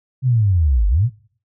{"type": "linear two-way sweep", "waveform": "sine", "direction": "down then up", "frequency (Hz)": [134.1, 46.25, 134.1], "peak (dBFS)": -12, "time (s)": [0.22, 1.1], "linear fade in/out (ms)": 50, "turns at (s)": 0.88, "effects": ["noise-tail reverb RT60 0.5 s tail -23 dB re dry"]}